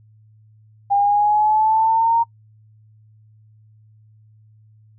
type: exponential sweep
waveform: sine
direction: up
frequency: 800 to 931 Hz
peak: -13 dBFS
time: 0.9-2.24 s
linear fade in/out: 20 ms
effects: noise-tail reverb RT60 0.1 s tail -26 dB re dry + added 108 Hz sine -48 dBFS peak until 4.98 s